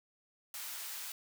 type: high-pass noise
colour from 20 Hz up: white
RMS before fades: -43 dBFS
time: 0.54-1.12 s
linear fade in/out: 2 ms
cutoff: 880 Hz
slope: 12 dB/octave
effects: none